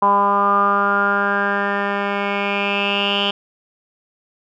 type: tone with low-pass filter sweep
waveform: 10% pulse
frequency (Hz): 201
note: G3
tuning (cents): +44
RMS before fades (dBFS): -18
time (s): 0.02-3.31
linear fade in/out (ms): 5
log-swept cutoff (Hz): 1000 to 3100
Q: 7.9
effects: none